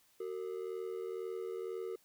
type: ring-modulated tone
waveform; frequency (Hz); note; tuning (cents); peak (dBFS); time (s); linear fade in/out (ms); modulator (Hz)
triangle; 415.3; G#4; 0; -33; 0.2-1.96; 5; 41
effects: white hiss -69 dBFS RMS until 2.04 s